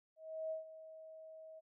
sine tone with ADSR envelope, 637 Hz, D#5, 41 cents sharp, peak -37 dBFS, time 0.16-1.61 s, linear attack 350 ms, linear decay 130 ms, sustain -14 dB, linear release 27 ms, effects none

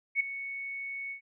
sine tone with ADSR envelope, 2217 Hz, C#7, in tune, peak -21 dBFS, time 0.15-1.21 s, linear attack 53 ms, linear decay 5 ms, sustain -14 dB, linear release 100 ms, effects none

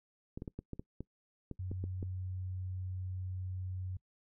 clicks, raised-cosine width 3 ms, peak -28 dBFS, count 11, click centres 0.375 / 0.421 / 0.478 / 0.59 / 0.733 / 0.795 / 1.006 / 1.513 / 1.715 / 1.84 / 2.028 s
sine tone, 92.5 Hz, F#2, in tune, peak -37 dBFS, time 1.59-3.97 s, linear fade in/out 5 ms
effects noise-tail reverb RT60 0.1 s tail -23 dB re dry

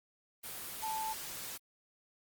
sine tone in noise, 880 Hz, A5, in tune, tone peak -35 dBFS, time 0.82-1.14 s, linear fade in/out 20 ms, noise white, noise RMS -43 dBFS, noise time 0.43-1.58 s, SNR +5 dB, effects Opus 24 kbps

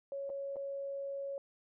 sine tone with dropouts, 554.4 Hz, C#5, in tune, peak -37 dBFS, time 0.12-1.38 s, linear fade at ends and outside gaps 1 ms, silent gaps 0.294-0.3 / 0.559-0.566 s, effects none

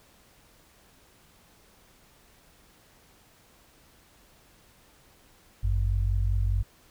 sine tone pair together, 50.7 / 95.7 Hz, G#1 / G2, -41 / -41 cents, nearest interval major seventh, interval 1100 cents, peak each -24 / -27 dBFS, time 5.63-6.63 s, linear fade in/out 10 ms, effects pink hiss -59 dBFS RMS until 6.9 s

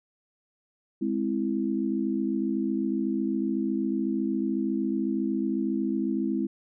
sine chord, Ab augmented, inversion none, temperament equal, 207.7 / 261.6 / 329.6 Hz, Ab3 / C4 / E4, 0 / 0 / 0 cents, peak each -29 dBFS, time 1.01-6.47 s, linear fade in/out 10 ms, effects none

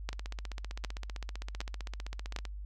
two click trains, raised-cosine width 0.2 ms, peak -24 / -18 dBFS, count 37 / 4, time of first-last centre 0.13-2.453 / 0.09-2.363 s, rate 15.5 / 1.32 Hz, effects noise-tail reverb RT60 0.1 s tail -25 dB re dry + added 50 Hz sine -39 dBFS peak until 2.65 s

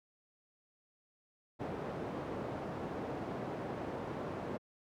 white low-pass noise, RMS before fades -40 dBFS, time 1.59-4.58 s, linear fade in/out 20 ms, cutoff 590 Hz, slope 12 dB/octave, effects high-pass 100 Hz 12 dB/octave

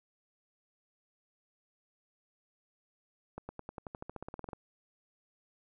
accelerating click train, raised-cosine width 1 ms, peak -27 dBFS, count 17, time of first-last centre 3.38-4.532 s, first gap 110 ms, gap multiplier 0.94, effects none

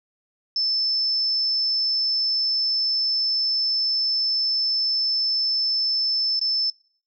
sine tone with dropouts, 5274 Hz, E8, in tune, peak -20 dBFS, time 0.56-6.7 s, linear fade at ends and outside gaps 2 ms, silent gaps 6.394-6.413 s, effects noise-tail reverb RT60 0.5 s tail -22 dB re dry

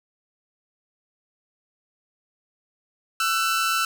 sawtooth tone pair together, 1332.8 / 1500 Hz, E6 / F#6, +19 / +23 cents, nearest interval major second, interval 204 cents, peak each -18 / -24 dBFS, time 3.2-3.85 s, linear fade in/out 2 ms, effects none

